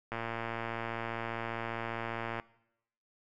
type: click train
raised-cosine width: 0.5 ms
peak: -21 dBFS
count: 263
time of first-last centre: 0.12-2.398 s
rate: 115 Hz
effects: noise-tail reverb RT60 0.8 s tail -20 dB re dry